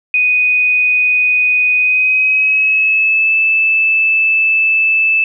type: tone with pitch glide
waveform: sine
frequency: 2489 to 2628 Hz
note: D#7 to E7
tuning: 0 to -6 cents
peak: -9 dBFS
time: 0.14-5.24 s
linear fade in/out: 2 ms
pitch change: +94 cents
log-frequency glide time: 1.76-3.34 s
effects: none